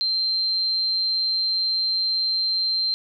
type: tone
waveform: sine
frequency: 4141 Hz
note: C8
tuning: 19 cents flat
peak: -20 dBFS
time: 0.01-2.94 s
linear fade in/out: 0 ms
effects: none

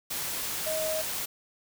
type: tone in noise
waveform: sine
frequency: 630 Hz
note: D#5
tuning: 21 cents sharp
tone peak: -29 dBFS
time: 0.66-1.02 s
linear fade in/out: 10 ms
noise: white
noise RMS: -33 dBFS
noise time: 0.1-1.26 s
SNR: +1 dB
effects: none

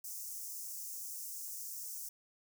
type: high-pass noise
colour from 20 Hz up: white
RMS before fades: -44 dBFS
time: 0.04-2.09 s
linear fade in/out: 5 ms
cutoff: 5500 Hz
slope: 48 dB/octave
effects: none

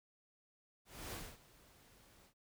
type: noise with ADSR envelope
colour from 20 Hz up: pink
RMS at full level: -45 dBFS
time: 0.85-2.34 s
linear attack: 270 ms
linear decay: 250 ms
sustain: -20 dB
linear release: 85 ms
effects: none

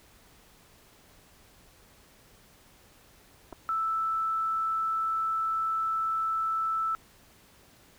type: clicks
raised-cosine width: 1 ms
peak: -28 dBFS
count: 2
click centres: 3.526 / 3.529 s
type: tone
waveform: sine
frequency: 1319 Hz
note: E6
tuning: 1 cent sharp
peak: -26 dBFS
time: 3.69-6.95 s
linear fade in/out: 0 ms
effects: pink hiss -58 dBFS RMS until 7.98 s

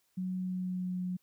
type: tone with pitch glide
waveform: sine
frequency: 184.6 to 181.64 Hz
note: F#3 to F#3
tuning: -4 to -32 cents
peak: -32 dBFS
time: 0.17-1.17 s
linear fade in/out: 10 ms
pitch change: -28 cents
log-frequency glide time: 0.35-1.02 s
effects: white hiss -74 dBFS RMS until 1.22 s

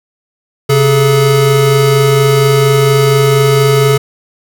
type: tone pair together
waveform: square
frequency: 134.28 / 427.1 Hz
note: C3 / G#4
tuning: +45 / +48 cents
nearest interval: octave + minor sixth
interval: 2003 cents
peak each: -10 dBFS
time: 0.69-3.98 s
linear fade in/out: 10 ms
effects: none

